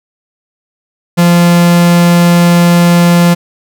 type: tone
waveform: 45% pulse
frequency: 173 Hz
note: F3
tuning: 16 cents flat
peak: -4 dBFS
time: 1.17-3.35 s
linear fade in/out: 20 ms
effects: none